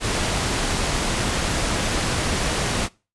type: low-pass noise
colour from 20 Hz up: pink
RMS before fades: -23 dBFS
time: 0-2.89 s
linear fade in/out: 50 ms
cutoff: 10000 Hz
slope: 12 dB/octave
effects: noise-tail reverb RT60 0.3 s tail -22 dB re dry + resampled to 24000 Hz